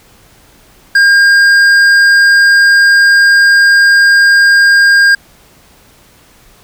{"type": "tone with hard clipping", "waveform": "triangle", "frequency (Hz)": 1610, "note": "G6", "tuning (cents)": 46, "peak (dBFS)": -5, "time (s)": [0.95, 5.15], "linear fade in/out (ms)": 5, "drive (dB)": 11, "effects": ["pink hiss -44 dBFS RMS until 6.63 s"]}